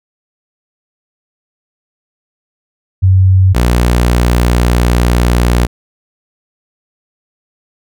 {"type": "tone pair in turn", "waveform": ["sine", "sawtooth"], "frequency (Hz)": [94.2, 59.96], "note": ["F#2", "A#1"], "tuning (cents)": [32, 49], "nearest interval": "minor sixth", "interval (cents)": 783, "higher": "first", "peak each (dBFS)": -4, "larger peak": "neither", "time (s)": [[3.02, 3.54], [3.54, 5.67]], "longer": "second", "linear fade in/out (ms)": 20, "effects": []}